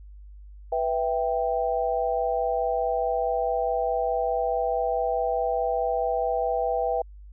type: chord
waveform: sine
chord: E minor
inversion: second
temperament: equal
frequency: 493.9 / 659.3 / 784 Hz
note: B4 / E5 / G5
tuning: 0 / 0 / 0 cents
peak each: -27 dBFS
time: 0.72-7.02 s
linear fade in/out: 5 ms
effects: added 50 Hz sine -42 dBFS peak until 7.32 s